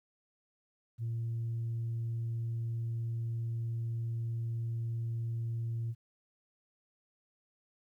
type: tone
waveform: sine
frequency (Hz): 115.4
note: A#2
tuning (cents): -17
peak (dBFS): -31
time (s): 0.98-5.95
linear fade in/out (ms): 50
effects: tanh soft clip ceiling -30 dBFS + 12-bit